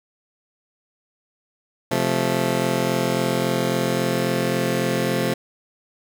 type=chord; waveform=15% pulse; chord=F major; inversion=second; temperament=just; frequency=130.96 / 174.61 / 218.3 Hz; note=C3 / F3 / A3; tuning=+2 / 0 / -13 cents; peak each=-18 dBFS; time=1.91-5.34 s; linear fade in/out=5 ms; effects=none